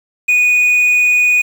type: tone with quantisation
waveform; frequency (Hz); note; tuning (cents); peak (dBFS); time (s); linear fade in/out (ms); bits
triangle; 2471; D#7; -13; -7; 0.28-1.42; 10; 6
effects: none